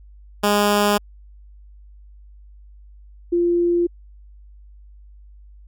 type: tone pair in turn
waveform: 10% pulse / sine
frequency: 205.9 / 346.3 Hz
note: G#3 / F4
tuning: -15 / -15 cents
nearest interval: major sixth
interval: 900 cents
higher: second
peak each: -7 / -15 dBFS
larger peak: first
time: 0.43-0.98 / 3.32-3.87 s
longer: neither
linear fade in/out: 10 ms
effects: added 50 Hz sine -42 dBFS peak until 5.67 s